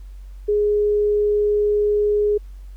sine tone, 416.2 Hz, G#4, 4 cents sharp, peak -15 dBFS, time 0.48-2.38 s, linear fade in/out 10 ms, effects added 47 Hz sine -34 dBFS peak until 2.76 s + pink hiss -60 dBFS RMS until 2.76 s

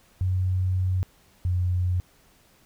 sine tone pair in turn, 92.5 / 89.92 Hz, F#2 / F#2, 0 / -49 cents, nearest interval unison, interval 49 cents, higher first, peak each -21 dBFS, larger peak neither, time 0.21-1.03 / 1.45-2 s, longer first, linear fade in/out 0 ms, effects pink hiss -59 dBFS RMS until 2.65 s

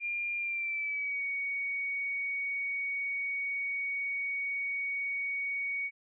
sine tone with pitch glide, 2400 to 2239 Hz, D7 to C#7, +37 to +17 cents, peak -31 dBFS, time 0-5.91 s, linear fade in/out 50 ms, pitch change -120 cents, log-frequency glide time 0.38-1.23 s, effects none

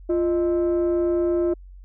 sine tone pair together, 347 / 618.8 Hz, F4 / D#5, -11 / -10 cents, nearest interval minor seventh, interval 1001 cents, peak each -17 / -25 dBFS, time 0.09-1.54 s, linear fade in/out 10 ms, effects tanh soft clip ceiling -16 dBFS + added 46 Hz sine -40 dBFS peak until 1.84 s

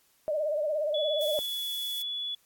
sine tone with vibrato, 605 Hz, D#5, 49 cents flat, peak -26 dBFS, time 0.28-1.39 s, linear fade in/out 0 ms, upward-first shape sine, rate 17 Hz, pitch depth 80 cents each way
sine tone, 3417 Hz, G#7, 49 cents sharp, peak -31 dBFS, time 0.94-2.35 s, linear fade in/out 5 ms
violet noise, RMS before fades -39 dBFS, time 1.21-2.02 s, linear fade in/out 0 ms
effects white hiss -66 dBFS RMS until 2.45 s + AAC 64 kbps

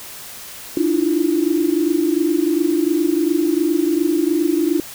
sine tone cluster, 297.6 / 324.7 / 347.5 Hz, D4 / E4 / F4, +23 / -26 / -9 cents, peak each -19 dBFS, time 0.77-4.8 s, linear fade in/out 2 ms, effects white hiss -35 dBFS RMS until 4.94 s

